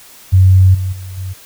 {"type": "tone with level steps", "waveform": "sine", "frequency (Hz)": 93.7, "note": "F#2", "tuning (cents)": 22, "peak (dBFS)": [-4, -15, -25, -20], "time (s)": [0.32, 1.34], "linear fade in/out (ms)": 20, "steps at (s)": [0.74, 0.92, 1.17], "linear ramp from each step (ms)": 10, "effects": ["white hiss -40 dBFS RMS until 1.45 s"]}